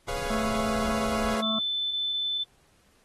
brown noise, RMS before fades -37 dBFS, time 0.07-1.36 s, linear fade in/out 10 ms
sawtooth chord, C# dominant seventh, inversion second, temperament equal with one note detuned, 415.3 / 495.6 / 554.4 / 698.5 Hz, G#4 / B4 / C#5 / E#5, 0 / +6 / 0 / 0 cents, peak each -32 dBFS, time 0.08-1.41 s, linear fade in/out 5 ms
harmonic tone, 220 Hz, A3, in tune, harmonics 1 / 3 / 5 / 6, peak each -29 / -34 / -36 / -37 dBFS, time 0.3-1.59 s, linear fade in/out 5 ms
sine tone, 3520 Hz, A7, in tune, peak -26 dBFS, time 1.42-2.44 s, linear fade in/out 10 ms
effects pink hiss -64 dBFS RMS until 3.04 s + AAC 32 kbps

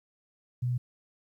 sine tone, 123.47 Hz, B2, in tune, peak -26 dBFS, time 0.62-0.78 s, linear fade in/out 10 ms, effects 11-bit

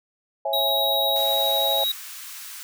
sine chord, C# minor, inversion none, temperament equal with one note detuned, 546.7 / 659.3 / 830.6 Hz, C#5 / E5 / G#5, -24 / 0 / 0 cents, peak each -27 dBFS, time 0.45-1.84 s, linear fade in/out 5 ms
square tone, 3822 Hz, A#7, 43 cents sharp, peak -22 dBFS, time 0.53-1.92 s, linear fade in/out 5 ms
white high-pass noise, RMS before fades -38 dBFS, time 1.16-2.63 s, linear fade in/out 0 ms, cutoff 1100 Hz, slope 24 dB/octave
effects none

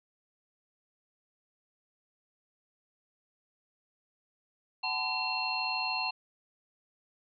sine tone cluster, 753 / 866 / 1013 / 2719 / 4219 Hz, F#5 / A5 / B5 / F7 / C8, +30 / -28 / +44 / -47 / +14 cents, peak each -38 / -38 / -38 / -34 / -35 dBFS, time 4.83-6.11 s, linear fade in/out 10 ms, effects none

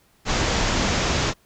pink low-pass noise, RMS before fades -22 dBFS, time 0.25-1.34 s, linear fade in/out 50 ms, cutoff 7300 Hz, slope 96 dB/octave, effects pink hiss -60 dBFS RMS until 1.45 s

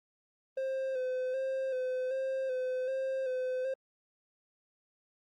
triangle tone with vibrato, 520 Hz, C5, 11 cents flat, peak -29 dBFS, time 0.57-3.74 s, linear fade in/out 5 ms, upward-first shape square, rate 1.3 Hz, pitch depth 32 cents each way, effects Opus 32 kbps

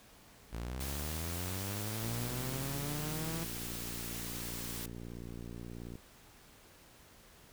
sawtooth linear sweep, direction up, 55 to 166.7 Hz, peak -34 dBFS, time 0.52-3.45 s, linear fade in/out 20 ms
white noise, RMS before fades -43 dBFS, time 0.8-4.86 s, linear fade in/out 5 ms
click train, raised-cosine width 3 ms, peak -33 dBFS, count 231, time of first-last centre 2.03-5.955 s, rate 58.6 Hz
effects pink hiss -59 dBFS RMS until 7.52 s

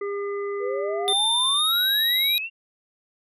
harmonic tone, 403.3 Hz, G4, 49 cents sharp, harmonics 1 / 3 / 5, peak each -26 / -36 / -40 dBFS, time 0.01-1.13 s, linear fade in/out 5 ms
sine exponential sweep, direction up, 466.2 to 2794 Hz, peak -27 dBFS, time 0.59-2.5 s, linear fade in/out 50 ms
square tone with pitch glide, 3586 to 3843 Hz, A7 to B7, +32 to -48 cents, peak -20 dBFS, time 1.08-2.38 s, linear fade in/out 0 ms, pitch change +120 cents, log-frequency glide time 1.54-1.75 s
effects none

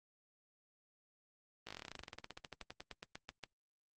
slowing click train, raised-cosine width 0.2 ms, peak -28 dBFS, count 30, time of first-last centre 1.67-3.437 s, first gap 17 ms, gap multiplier 1.08, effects Opus 24 kbps

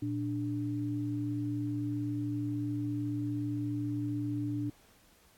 sine tone pair together, 116.54 / 293.7 Hz, A#2 / D4, 0 / 0 cents, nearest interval octave + major third, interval 1600 cents, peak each -35 / -33 dBFS, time 0.02-4.7 s, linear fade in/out 5 ms, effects pink hiss -63 dBFS RMS until 5.37 s + AAC 64 kbps

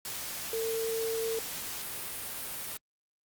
sine tone in noise, 451.3 Hz, A4, 44 cents sharp, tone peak -30 dBFS, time 0.53-1.39 s, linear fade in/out 2 ms, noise white, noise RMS -38 dBFS, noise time 0.05-2.77 s, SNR +5 dB, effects Opus 48 kbps

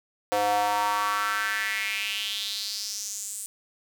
square tone with high-pass filter sweep, 103.1 Hz, G#2, 12 cents flat, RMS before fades -28 dBFS, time 0.32-3.46 s, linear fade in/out 0 ms, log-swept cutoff 590 to 8700 Hz, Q 4.3, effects none

